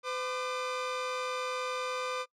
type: tone pair together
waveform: sawtooth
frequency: 507 / 1199.6 Hz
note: B4 / D6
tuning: +45 / +36 cents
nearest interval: octave + minor third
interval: 1491 cents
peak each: -31 / -32 dBFS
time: 0.03-2.26 s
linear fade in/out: 50 ms
effects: noise-tail reverb RT60 0.1 s tail -22 dB re dry + low-pass 6000 Hz 12 dB/octave